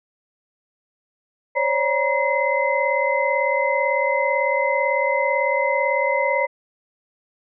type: tone cluster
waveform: sine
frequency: 534 / 572 / 952 / 2051 Hz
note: C5 / D5 / A#5 / C7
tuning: +35 / -46 / +36 / -35 cents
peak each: -23 dBFS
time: 1.55-6.47 s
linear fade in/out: 20 ms
effects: none